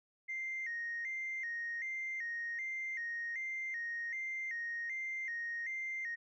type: tone with vibrato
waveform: sine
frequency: 1975.5 Hz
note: B6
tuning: in tune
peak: -36 dBFS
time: 0.28-6.16 s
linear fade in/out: 20 ms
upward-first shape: square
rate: 1.3 Hz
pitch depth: 99 cents each way
effects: tanh soft clip ceiling -33 dBFS